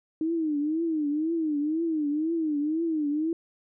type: tone with vibrato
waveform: sine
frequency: 311.1 Hz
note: D#4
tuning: in tune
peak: -24 dBFS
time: 0.21-3.33 s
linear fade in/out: 2 ms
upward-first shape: triangle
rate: 2 Hz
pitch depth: 150 cents each way
effects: none